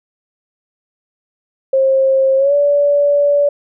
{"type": "tone with pitch glide", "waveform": "sine", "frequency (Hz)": [534, 575.6], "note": ["C5", "D5"], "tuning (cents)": [35, -35], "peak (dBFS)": -9, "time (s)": [1.73, 3.49], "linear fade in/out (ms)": 5, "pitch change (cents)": 130, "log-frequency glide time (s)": [2.37, 2.54], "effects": []}